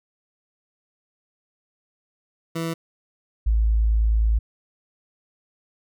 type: tone pair in turn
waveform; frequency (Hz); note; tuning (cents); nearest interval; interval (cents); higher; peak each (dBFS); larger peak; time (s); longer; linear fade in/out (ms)
20% pulse / sine; 164.81 / 54.75; E3 / A1; 0 / -8; octave + perfect fifth; 1908; first; -20 / -16; second; 2.55-2.74 / 3.46-4.39; second; 10
effects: none